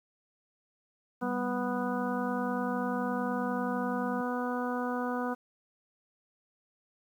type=harmonic tone; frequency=246.9 Hz; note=B3; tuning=in tune; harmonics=1 / 2 / 3 / 4 / 5 / 6; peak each=-33 / -36 / -38 / -39 / -40 / -41 dBFS; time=1.21-5.35 s; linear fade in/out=20 ms
type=tone with vibrato; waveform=sine; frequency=196 Hz; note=G3; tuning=in tune; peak=-36 dBFS; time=1.22-4.21 s; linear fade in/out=5 ms; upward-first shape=sine; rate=1.1 Hz; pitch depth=12 cents each way
effects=10-bit